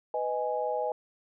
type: chord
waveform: sine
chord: G# minor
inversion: first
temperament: just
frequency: 498.4 / 623 / 830.6 Hz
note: B4 / D#5 / G#5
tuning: +16 / +2 / 0 cents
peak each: -32 dBFS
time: 0.14-0.92 s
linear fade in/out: 2 ms
effects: none